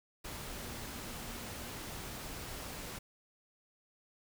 sine tone in noise, 235.4 Hz, A#3, 17 cents sharp, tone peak -53 dBFS, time 0.47-1.69 s, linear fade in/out 10 ms, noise pink, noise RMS -44 dBFS, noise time 0.24-2.99 s, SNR -12 dB, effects none

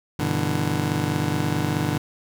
25% pulse chord, E minor seventh, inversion first, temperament just, 98.89 / 123.61 / 148.33 / 164.81 Hz, G2 / B2 / D3 / E3, +16 / +2 / +18 / 0 cents, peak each -25 / -25 / -22 / -25 dBFS, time 0.19-1.98 s, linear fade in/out 5 ms, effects none

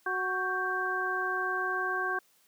harmonic tone with a mistuned harmonic, 370.6 Hz, F#4, 3 cents sharp, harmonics 1 / 2 / 3 / 4, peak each -36 / -37 / -34 / -31 dBFS, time 0.06-2.19 s, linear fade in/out 5 ms, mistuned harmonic 4, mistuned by +98 cents, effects white hiss -66 dBFS RMS until 2.47 s + high-pass 150 Hz 12 dB/octave

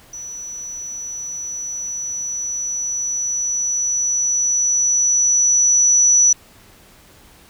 sine tone with level ramp, 5920 Hz, F#8, in tune, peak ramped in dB -29 to -9 dBFS, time 0.13-6.33 s, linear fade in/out 5 ms, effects pink hiss -48 dBFS RMS until 7.49 s

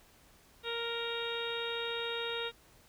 harmonic tone, 466.2 Hz, A#4, in tune, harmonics 1 / 2 / 3 / 4 / 5 / 6 / 7 / 8, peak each -38 / -45 / -42 / -47 / -46 / -44 / -46 / -40 dBFS, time 0.63-2.52 s, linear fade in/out 50 ms, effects pink hiss -62 dBFS RMS until 2.88 s

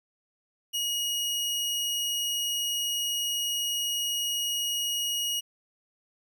sawtooth tone, 2888 Hz, F#7, 43 cents flat, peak -24 dBFS, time 0.73-5.41 s, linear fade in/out 20 ms, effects none

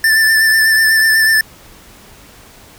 square tone with vibrato, 1769 Hz, A6, 9 cents sharp, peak -9 dBFS, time 0.04-1.41 s, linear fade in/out 2 ms, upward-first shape sine, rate 8.1 Hz, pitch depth 25 cents each way, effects pink hiss -41 dBFS RMS until 2.78 s

